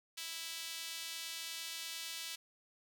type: tone with high-pass filter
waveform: sawtooth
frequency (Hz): 328.7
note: E4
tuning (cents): -5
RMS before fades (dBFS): -44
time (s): 0.17-2.36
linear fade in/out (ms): 10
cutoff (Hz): 3300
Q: 1.2
effects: none